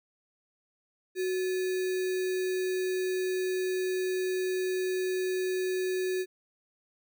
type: tone with sample-and-hold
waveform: sine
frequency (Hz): 370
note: F#4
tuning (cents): 0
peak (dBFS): -27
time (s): 1.15-6.26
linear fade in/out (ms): 50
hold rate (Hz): 2100
effects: none